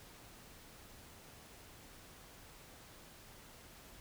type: silence
effects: pink hiss -57 dBFS RMS until 4 s